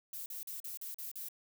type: noise bursts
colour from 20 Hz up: violet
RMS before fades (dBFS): -43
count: 7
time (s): 0.13-1.286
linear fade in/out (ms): 2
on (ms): 130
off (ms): 41
effects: none